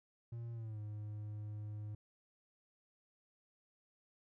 triangle tone with pitch glide, 117 to 105.45 Hz, A#2 to G#2, +7 to +27 cents, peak -40 dBFS, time 0.32-1.95 s, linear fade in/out 5 ms, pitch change -180 cents, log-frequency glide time 0.53-0.79 s, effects none

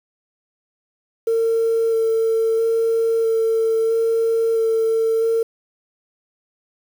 sine tone with vibrato, 452.2 Hz, A4, 47 cents sharp, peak -14 dBFS, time 1.27-5.43 s, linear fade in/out 5 ms, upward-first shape square, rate 0.76 Hz, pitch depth 10 cents each way, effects tanh soft clip ceiling -12 dBFS + 7-bit

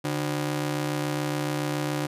sawtooth ring-modulated tone, 222.7 Hz, A3, 21 cents sharp, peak -19 dBFS, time 0.04-2.07 s, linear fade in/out 10 ms, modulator 77.8 Hz, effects resampled to 32000 Hz

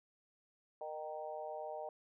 harmonic tone with a mistuned harmonic, 155.56 Hz, D#3, in tune, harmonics 3 / 4 / 5 / 6, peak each -49 / -44 / -46 / -52 dBFS, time 0.81-1.89 s, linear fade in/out 2 ms, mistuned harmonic 4, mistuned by -25 cents, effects none

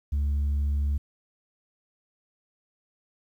sine tone, 71.7 Hz, D2, 41 cents flat, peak -20 dBFS, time 0.12-0.98 s, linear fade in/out 10 ms, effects tanh soft clip ceiling -22 dBFS + 10-bit

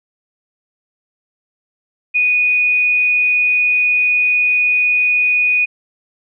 sine tone with frequency modulation, 2474 Hz, D#7, 10 cents flat, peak -11 dBFS, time 2.14-5.66 s, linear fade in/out 20 ms, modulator 61.5 Hz, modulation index 0.26, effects none

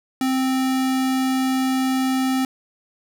square tone, 261.6 Hz, C4, in tune, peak -19 dBFS, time 0.21-2.45 s, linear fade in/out 2 ms, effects none

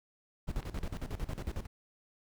brown noise with tremolo, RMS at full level -35 dBFS, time 0.47-1.67 s, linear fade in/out 20 ms, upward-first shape square, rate 11 Hz, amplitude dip 80%
clicks, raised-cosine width 0.3 ms, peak -31 dBFS, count 3, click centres 0.629 / 0.775 / 0.831 s
effects none

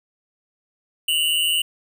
square tone pair together, 2799 / 2960 Hz, F7 / F#7, +3 / 0 cents, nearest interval minor second, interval 97 cents, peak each -22 / -21 dBFS, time 1.08-1.62 s, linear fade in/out 5 ms, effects none

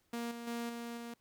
sawtooth tone with level steps, 235.1 Hz, A#3, 15 cents sharp, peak -33 / -39 / -33 / -37 / -39 dBFS, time 0.13-1.14 s, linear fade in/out 5 ms, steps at 0.31 / 0.47 / 0.69 / 0.97 s, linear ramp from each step 5 ms, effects pink hiss -75 dBFS RMS until 1.2 s

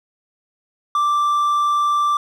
triangle tone, 1174.7 Hz, D6, in tune, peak -13 dBFS, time 0.95-2.17 s, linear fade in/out 2 ms, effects none

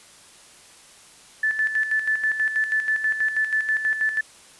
sine tone with tremolo, 1749 Hz, A6, 11 cents flat, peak -18 dBFS, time 1.43-4.21 s, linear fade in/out 5 ms, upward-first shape square, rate 6.2 Hz, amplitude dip 60%, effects white hiss -49 dBFS RMS until 4.59 s + resampled to 24000 Hz

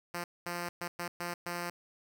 5% pulse tone bursts at uneven times, 174.1 Hz, F3, 5 cents flat, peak -24 dBFS, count 6, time 0.14-0.24 / 0.46-0.69 / 0.81-0.88 / 0.99-1.08 / 1.2-1.34 / 1.46-1.7 s, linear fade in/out 5 ms, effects none

